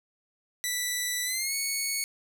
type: tone with pitch glide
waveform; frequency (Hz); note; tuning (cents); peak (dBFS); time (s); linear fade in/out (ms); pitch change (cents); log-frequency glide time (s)
10% pulse; 1973 to 2215; B6 to C#7; -2 to -2; -19; 0.64-2.04; 0; +200; 1.24-1.54
effects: none